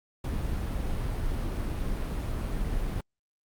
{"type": "noise", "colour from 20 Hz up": "brown", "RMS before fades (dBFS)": -30, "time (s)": [0.24, 3.01], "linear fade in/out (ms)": 5, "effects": ["Opus 48 kbps"]}